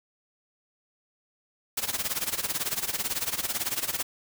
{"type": "noise with tremolo", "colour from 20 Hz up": "white", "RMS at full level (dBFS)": -27, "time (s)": [1.77, 4.03], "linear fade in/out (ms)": 5, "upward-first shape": "sine", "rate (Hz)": 18, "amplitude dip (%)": 85, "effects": []}